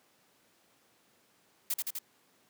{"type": "noise with echo", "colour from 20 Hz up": "blue", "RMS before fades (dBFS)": -31, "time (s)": [1.7, 1.74], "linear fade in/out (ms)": 5, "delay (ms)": 83, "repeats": 3, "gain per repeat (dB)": -2, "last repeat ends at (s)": 1.989, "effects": ["pink hiss -67 dBFS RMS until 2.49 s", "high-pass 200 Hz 12 dB/octave"]}